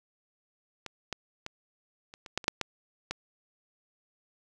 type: clicks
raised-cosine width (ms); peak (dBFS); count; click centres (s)
0.2; -21 / -16 / -20 / -29 / -27 / -11 / -25 / -6 / -12 / -15; 10; 0.863 / 1.127 / 1.464 / 2.139 / 2.262 / 2.376 / 2.442 / 2.481 / 2.613 / 3.11
effects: none